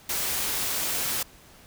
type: noise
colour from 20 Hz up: white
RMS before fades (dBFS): -28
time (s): 0.09-1.23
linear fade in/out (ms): 5
effects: pink hiss -52 dBFS RMS until 1.66 s